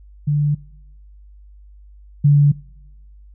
sine tone pair in turn, 146.83 / 144.39 Hz, D3 / D3, 0 / -29 cents, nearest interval unison, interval 29 cents, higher first, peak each -14 / -8 dBFS, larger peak second, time 0.27-0.55 / 2.24-2.52 s, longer neither, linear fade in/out 10 ms, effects noise-tail reverb RT60 1.0 s tail -24 dB re dry + added 50 Hz sine -41 dBFS peak until 3.34 s

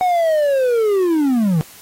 triangle linear sweep, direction down, 745 to 148.5 Hz, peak -11 dBFS, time 0.01-1.61 s, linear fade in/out 0 ms, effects white hiss -42 dBFS RMS until 1.81 s + AAC 48 kbps

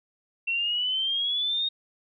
sine exponential sweep, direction up, 2700 to 3729 Hz, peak -24 dBFS, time 0.47-1.69 s, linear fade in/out 10 ms, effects none

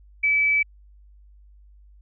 sine tone, 2300 Hz, D7, 37 cents flat, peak -17 dBFS, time 0.23-0.63 s, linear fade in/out 10 ms, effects added 50 Hz sine -48 dBFS peak until 2.01 s

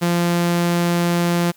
sawtooth tone, 172.8 Hz, F3, 18 cents flat, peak -12 dBFS, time 0.01-1.52 s, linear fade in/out 20 ms, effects white hiss -54 dBFS RMS until 1.56 s

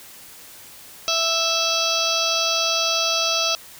harmonic tone, 659.3 Hz, E5, in tune, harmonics 1 / 2 / 4 / 5 / 6 / 7 / 8 / 9, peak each -27 / -27 / -27 / -27 / -27 / -27 / -27 / -27 dBFS, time 1.08-3.55 s, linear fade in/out 0 ms, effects white hiss -43 dBFS RMS until 3.79 s

